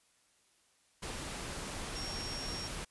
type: tone in noise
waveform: sine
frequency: 5550 Hz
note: F8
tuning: 12 cents flat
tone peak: -41 dBFS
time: 1.95-2.68 s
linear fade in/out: 10 ms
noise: pink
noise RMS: -41 dBFS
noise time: 1.02-2.85 s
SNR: -3 dB
effects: white hiss -70 dBFS RMS until 2.9 s + resampled to 24000 Hz